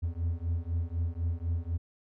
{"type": "beating tone pair", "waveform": "triangle", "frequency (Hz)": [82.41, 86.41], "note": ["E2", "F2"], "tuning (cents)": [0, -18], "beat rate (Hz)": 4, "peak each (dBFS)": -30, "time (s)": [0.02, 1.78], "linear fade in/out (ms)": 20, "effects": []}